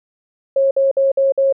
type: tone bursts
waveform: sine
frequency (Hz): 544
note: C#5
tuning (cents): -33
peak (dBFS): -11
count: 5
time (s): 0.56-1.526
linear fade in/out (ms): 5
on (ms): 150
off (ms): 54
effects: none